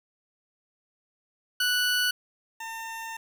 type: tone pair in turn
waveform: 20% pulse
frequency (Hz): 1480 / 904.4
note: F#6 / A5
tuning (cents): 0 / +47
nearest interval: major sixth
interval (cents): 853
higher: first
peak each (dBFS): -18 / -30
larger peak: first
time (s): 1.6-2.11 / 2.6-3.17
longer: second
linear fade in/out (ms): 5
effects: 9-bit